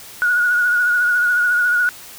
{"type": "tone with vibrato", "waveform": "sine", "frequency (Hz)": 1453, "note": "F#6", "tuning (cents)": -32, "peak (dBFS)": -13, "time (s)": [0.22, 1.89], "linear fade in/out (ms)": 0, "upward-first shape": "triangle", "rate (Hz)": 14, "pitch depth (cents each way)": 43, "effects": ["white hiss -38 dBFS RMS until 2.18 s"]}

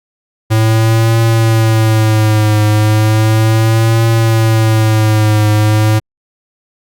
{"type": "tone with vibrato", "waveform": "square", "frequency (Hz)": 110, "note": "A2", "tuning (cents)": 0, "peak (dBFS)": -8, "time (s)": [0.5, 6], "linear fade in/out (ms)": 20, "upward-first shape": "triangle", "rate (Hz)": 0.35, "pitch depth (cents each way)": 65, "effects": ["Opus 48 kbps"]}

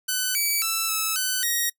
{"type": "tone with pitch steps", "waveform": "5% pulse", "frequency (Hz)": [1504, 2293, 1325, 1303, 1509, 1883], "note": ["F#6", "D7", "E6", "E6", "F#6", "A#6"], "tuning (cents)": [28, -42, 9, -20, 34, 17], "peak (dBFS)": -12, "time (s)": [0.08, 1.7], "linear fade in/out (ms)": 10, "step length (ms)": 270, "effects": ["noise-tail reverb RT60 0.1 s tail -23 dB re dry"]}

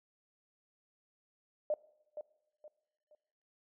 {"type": "tone with echo", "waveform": "sine", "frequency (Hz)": 604, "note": "D5", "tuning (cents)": 48, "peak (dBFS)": -29, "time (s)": [1.7, 1.74], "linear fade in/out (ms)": 2, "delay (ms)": 470, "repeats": 3, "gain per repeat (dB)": -10, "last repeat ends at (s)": 3.15, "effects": ["noise-tail reverb RT60 1.0 s tail -21 dB re dry"]}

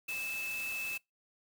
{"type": "tone in noise", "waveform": "sine", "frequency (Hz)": 2621, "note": "E7", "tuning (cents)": -11, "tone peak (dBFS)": -35, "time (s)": [0.08, 0.98], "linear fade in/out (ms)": 10, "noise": "white", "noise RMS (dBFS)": -45, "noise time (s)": [0.08, 0.98], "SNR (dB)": 7, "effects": ["noise-tail reverb RT60 0.2 s tail -24 dB re dry"]}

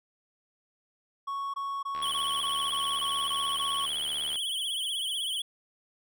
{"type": "tone bursts", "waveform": "triangle", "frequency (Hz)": 1108.7, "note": "C#6", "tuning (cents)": 0, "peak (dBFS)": -29, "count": 9, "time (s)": [1.27, 3.86], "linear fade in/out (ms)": 10, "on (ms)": 270, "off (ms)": 20}
{"type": "click train", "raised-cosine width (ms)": 0.3, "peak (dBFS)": -27, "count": 182, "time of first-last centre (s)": [1.95, 4.357], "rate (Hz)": 75.2}
{"type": "tone with vibrato", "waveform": "square", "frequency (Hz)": 3184, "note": "G7", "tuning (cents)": 26, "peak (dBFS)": -30, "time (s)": [2.02, 5.42], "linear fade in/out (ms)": 5, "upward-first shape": "triangle", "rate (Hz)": 16, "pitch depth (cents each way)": 130}
{"effects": []}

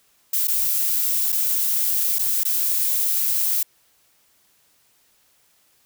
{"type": "noise with dropouts", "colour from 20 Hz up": "violet", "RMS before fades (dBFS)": -21, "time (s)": [0.33, 3.63], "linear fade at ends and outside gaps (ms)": 5, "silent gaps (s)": [[0.473, 0.48], [1.321, 1.325], [2.186, 2.192], [2.435, 2.451]], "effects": ["white hiss -61 dBFS RMS until 5.85 s"]}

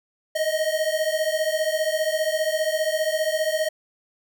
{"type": "beating tone pair", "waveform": "square", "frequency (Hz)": [619, 634], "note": ["D#5", "D#5"], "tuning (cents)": [-9, 32], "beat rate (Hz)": 15, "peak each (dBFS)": -25, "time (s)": [0.35, 3.69], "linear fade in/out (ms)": 10, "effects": []}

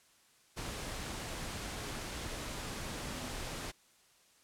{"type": "tone in noise", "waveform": "sine", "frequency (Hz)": 249.9, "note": "B3", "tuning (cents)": 21, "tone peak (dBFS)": -49, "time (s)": [3.03, 3.32], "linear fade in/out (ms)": 20, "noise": "pink", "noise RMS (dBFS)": -41, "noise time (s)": [0.56, 3.72], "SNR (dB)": -11, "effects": ["white hiss -66 dBFS RMS until 4.43 s", "low-pass 10000 Hz 12 dB/octave"]}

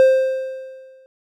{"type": "tone with exponential decay", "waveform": "triangle", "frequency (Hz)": 525, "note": "C5", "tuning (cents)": 6, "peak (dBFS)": -5, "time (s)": [0, 1.06], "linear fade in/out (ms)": 0, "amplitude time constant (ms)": 230, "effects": []}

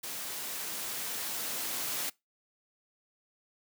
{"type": "noise with level ramp", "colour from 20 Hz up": "white", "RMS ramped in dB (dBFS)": [-39, -34], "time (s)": [0.03, 2.1], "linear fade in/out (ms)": 10, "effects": ["noise-tail reverb RT60 0.2 s tail -23 dB re dry", "high-pass 150 Hz 12 dB/octave"]}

